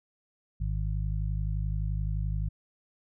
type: harmonic tone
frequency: 51.6 Hz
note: G#1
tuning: 10 cents flat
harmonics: 1 / 2 / 3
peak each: -29 / -33 / -36 dBFS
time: 0.6-2.49 s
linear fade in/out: 10 ms
effects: none